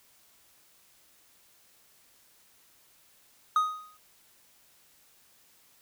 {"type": "tone with exponential decay", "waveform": "triangle", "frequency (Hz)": 1249, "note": "D#6", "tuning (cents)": 6, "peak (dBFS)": -17, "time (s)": [3.56, 3.97], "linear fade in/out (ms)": 2, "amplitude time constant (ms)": 88, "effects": ["white hiss -62 dBFS RMS until 5.81 s"]}